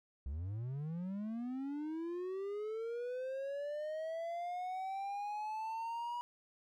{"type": "linear sweep", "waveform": "triangle", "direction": "up", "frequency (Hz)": [63.2, 969], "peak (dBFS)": -36, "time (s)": [0.26, 6.21], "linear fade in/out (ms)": 0, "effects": []}